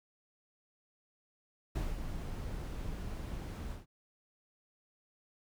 brown noise with ADSR envelope, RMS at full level -34 dBFS, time 1.75-3.86 s, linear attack 8 ms, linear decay 200 ms, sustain -6 dB, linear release 150 ms, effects none

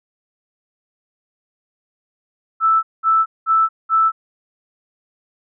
sine tone bursts, 1318.5 Hz, E6, in tune, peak -11 dBFS, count 4, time 2.6-4.12 s, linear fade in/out 50 ms, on 230 ms, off 200 ms, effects none

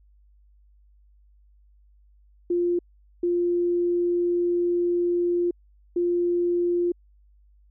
sine tone bursts at uneven times, 349.5 Hz, F4, 1 cent sharp, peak -20 dBFS, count 3, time 2.5-2.79 / 3.23-5.51 / 5.96-6.92 s, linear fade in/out 5 ms, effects added 50 Hz sine -54 dBFS peak until 7.7 s

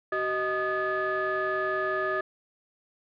sine tone cluster, 379.8 / 625 / 1234 / 1714 Hz, F#4 / D#5 / D#6 / A6, +45 / +8 / -15 / -46 cents, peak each -30 dBFS, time 0.12-2.21 s, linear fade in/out 5 ms, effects tanh soft clip ceiling -20 dBFS

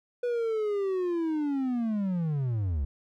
triangle linear sweep, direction down, 491.7 to 64.2 Hz, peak -24 dBFS, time 0.23-2.85 s, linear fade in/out 5 ms, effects none

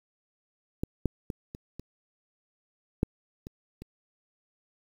clicks, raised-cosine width 3 ms, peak -16 / -12 / -20 / -27 / -27 / -10 / -27 / -29 dBFS, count 8, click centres 0.835 / 1.057 / 1.302 / 1.549 / 1.796 / 3.031 / 3.469 / 3.82 s, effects 8-bit

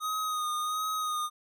square tone with vibrato, 1244.5 Hz, D#6, in tune, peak -30 dBFS, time 0-1.3 s, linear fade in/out 50 ms, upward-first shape sine, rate 1.4 Hz, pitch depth 31 cents each way, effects none

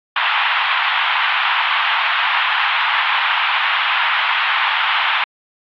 pink band-pass noise, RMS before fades -17 dBFS, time 0.16-5.24 s, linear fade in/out 2 ms, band 860 to 3400 Hz, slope 48 dB/octave, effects AAC 64 kbps

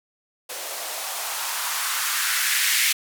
violet noise with band-pass filter sweep, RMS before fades -25 dBFS, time 0.49-2.93 s, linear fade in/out 10 ms, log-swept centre 510 to 2200 Hz, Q 2.3, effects none

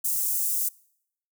white high-pass noise, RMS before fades -26 dBFS, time 0.04-0.69 s, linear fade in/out 10 ms, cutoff 7400 Hz, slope 24 dB/octave, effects noise-tail reverb RT60 0.7 s tail -24 dB re dry

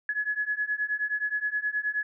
sine beating tone pair, 1690 / 1699.5 Hz, G#6 / G#6, +30 / +39 cents, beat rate 9.5 Hz, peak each -30 / -29 dBFS, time 0.09-2.03 s, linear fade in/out 2 ms, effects none

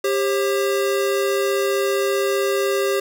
square tone pair together, 396.1 / 539.5 Hz, G4 / C#5, +18 / -47 cents, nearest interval perfect fourth, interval 535 cents, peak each -20 / -24 dBFS, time 0.04-3 s, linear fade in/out 5 ms, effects none

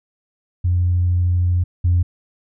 sine tone pair in turn, 88.7 / 87.88 Hz, F2 / F2, +27 / +11 cents, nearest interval unison, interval 16 cents, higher first, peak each -13 / -11 dBFS, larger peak second, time 0.64-1.64 / 1.84-2.03 s, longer first, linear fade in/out 10 ms, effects tanh soft clip ceiling -9 dBFS

